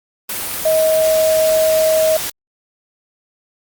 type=tone in noise; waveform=sine; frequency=633 Hz; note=D#5; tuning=30 cents sharp; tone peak=-11 dBFS; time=0.65-2.17 s; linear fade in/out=5 ms; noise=white; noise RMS=-23 dBFS; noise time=0.29-2.3 s; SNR=+9 dB; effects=Opus 32 kbps